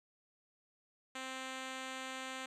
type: tone with low-pass filter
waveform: 5% pulse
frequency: 261.6 Hz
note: C4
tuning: in tune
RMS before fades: -44 dBFS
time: 1.15-2.46 s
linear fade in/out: 5 ms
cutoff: 7200 Hz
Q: 1.1
effects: none